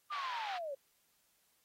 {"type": "linear sweep", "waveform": "sine", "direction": "down", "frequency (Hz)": [1216, 532], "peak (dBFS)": -38, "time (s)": [0.1, 0.75], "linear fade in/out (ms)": 10}
{"type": "band-pass noise", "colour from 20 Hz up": "pink", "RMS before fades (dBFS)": -45, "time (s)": [0.11, 0.59], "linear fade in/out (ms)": 20, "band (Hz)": [910, 3900], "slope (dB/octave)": 24}
{"effects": ["white hiss -74 dBFS RMS until 1.64 s", "AAC 48 kbps"]}